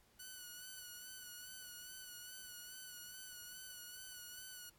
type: tone with vibrato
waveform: 5% pulse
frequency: 1481 Hz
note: F#6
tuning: 1 cent sharp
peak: -39 dBFS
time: 0.19-4.7 s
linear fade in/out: 10 ms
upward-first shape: sine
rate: 2.4 Hz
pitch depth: 38 cents each way
effects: pink hiss -71 dBFS RMS until 4.78 s + AAC 64 kbps